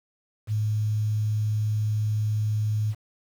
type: tone with quantisation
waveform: sine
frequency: 107.1 Hz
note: A2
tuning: 46 cents flat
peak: -22 dBFS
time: 0.47-2.95 s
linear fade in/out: 50 ms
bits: 8
effects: none